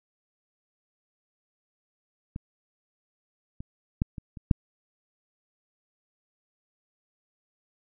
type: clicks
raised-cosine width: 5 ms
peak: -22 / -25 / -11 / -24 / -28 / -6 dBFS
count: 6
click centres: 2.361 / 3.605 / 4.019 / 4.182 / 4.372 / 4.512 s
effects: none